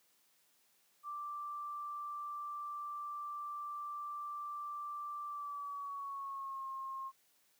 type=tone with pitch glide; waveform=sine; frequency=1174.7 to 1071 Hz; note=D6 to C6; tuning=0 to +40 cents; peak=-40 dBFS; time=1.03-7.12 s; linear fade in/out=50 ms; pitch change=-160 cents; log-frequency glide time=5.27-6.67 s; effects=white hiss -72 dBFS RMS until 7.59 s + high-pass 150 Hz 12 dB/octave